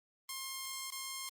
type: tone with dropouts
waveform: 5% pulse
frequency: 1064 Hz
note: C6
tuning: 29 cents sharp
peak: -28 dBFS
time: 0.29-1.29 s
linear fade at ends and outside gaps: 2 ms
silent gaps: 0.904-0.922 s
effects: Opus 24 kbps